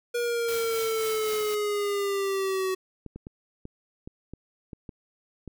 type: exponential sweep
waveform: square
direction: down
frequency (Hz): 480.2 to 374.6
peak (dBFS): -26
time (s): 0.14-2.75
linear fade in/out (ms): 10
type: noise with tremolo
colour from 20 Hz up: white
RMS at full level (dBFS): -36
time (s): 0.48-1.55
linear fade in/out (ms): 5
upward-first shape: triangle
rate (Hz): 3.8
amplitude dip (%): 45
type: clicks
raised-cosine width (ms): 3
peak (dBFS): -26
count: 9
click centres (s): 3.063 / 3.16 / 3.269 / 3.654 / 4.075 / 4.336 / 4.732 / 4.892 / 5.477
effects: none